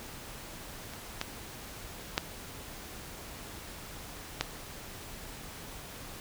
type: clicks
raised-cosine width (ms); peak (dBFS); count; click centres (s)
0.2; -26 / -14 / -9 / -10; 4; 0.936 / 1.214 / 2.179 / 4.41
effects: pink hiss -45 dBFS RMS until 6.2 s